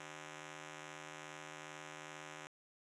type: ring-modulated tone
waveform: 5% pulse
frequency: 226.8 Hz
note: A#3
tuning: 47 cents flat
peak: -34 dBFS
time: 0-2.47 s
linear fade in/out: 0 ms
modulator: 72.2 Hz
effects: resampled to 22050 Hz